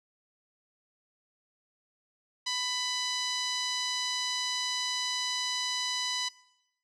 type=tone with low-pass filter; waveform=5% pulse; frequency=996 Hz; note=B5; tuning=14 cents sharp; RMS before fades=-32 dBFS; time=2.46-6.29 s; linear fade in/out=10 ms; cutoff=4900 Hz; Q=1.9; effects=noise-tail reverb RT60 0.9 s tail -21 dB re dry